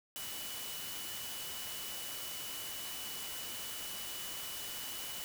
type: tone in noise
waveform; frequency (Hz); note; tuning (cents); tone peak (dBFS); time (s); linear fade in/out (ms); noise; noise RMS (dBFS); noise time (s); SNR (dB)
sine; 2960; F#7; 0; -47; 0.16-5.24; 0; white; -43; 0.16-5.24; -7
effects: none